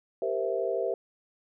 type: chord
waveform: sine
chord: C dominant seventh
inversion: second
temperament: equal with one note detuned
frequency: 392 / 466.2 / 519 / 659.3 Hz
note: G4 / Bb4 / C5 / E5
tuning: 0 / 0 / -14 / 0 cents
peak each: -32 dBFS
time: 0.22-0.94 s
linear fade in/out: 2 ms
effects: none